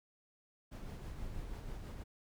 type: noise with tremolo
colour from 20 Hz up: brown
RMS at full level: -43 dBFS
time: 0.71-2.04 s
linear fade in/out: 20 ms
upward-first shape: sine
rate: 6.2 Hz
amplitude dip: 30%
effects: none